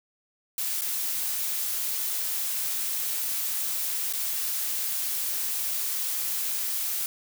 blue noise with dropouts, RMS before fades -29 dBFS, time 0.58-7.06 s, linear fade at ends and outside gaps 1 ms, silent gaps 0.81-0.818 / 4.127-4.135 s, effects none

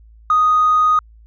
triangle tone with tanh clipping, 1244.5 Hz, D#6, in tune, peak -10 dBFS, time 0.3-0.99 s, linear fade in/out 2 ms, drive 1 dB, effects added 55 Hz sine -42 dBFS peak until 1.26 s + resampled to 16000 Hz

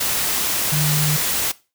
sine tone in noise, 150.5 Hz, D3, 43 cents sharp, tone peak -18 dBFS, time 0.72-1.17 s, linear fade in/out 10 ms, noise white, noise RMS -21 dBFS, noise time 0-1.52 s, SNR 0 dB, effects noise-tail reverb RT60 0.3 s tail -20 dB re dry

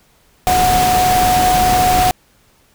sine tone in noise, 733 Hz, F#5, 16 cents flat, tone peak -11 dBFS, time 0.47-2.11 s, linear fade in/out 0 ms, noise pink, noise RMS -18 dBFS, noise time 0.47-2.11 s, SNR +4 dB, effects pink hiss -54 dBFS RMS until 2.74 s

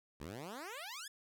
10% pulse exponential sweep, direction up, 65.7 to 1768 Hz, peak -36 dBFS, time 0.2-1.08 s, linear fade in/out 5 ms, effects none

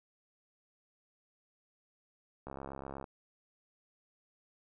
click train, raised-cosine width 1 ms, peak -29 dBFS, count 40, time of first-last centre 2.47-3.042 s, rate 68.2 Hz, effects none

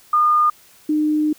sine tone pair in turn, 1217 / 304.2 Hz, D#6 / D#4, -39 / -39 cents, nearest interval 2 octaves, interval 2400 cents, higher first, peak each -12 / -15 dBFS, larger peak first, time 0.13-0.5 / 0.89-1.33 s, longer second, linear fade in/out 5 ms, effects white hiss -50 dBFS RMS until 1.38 s

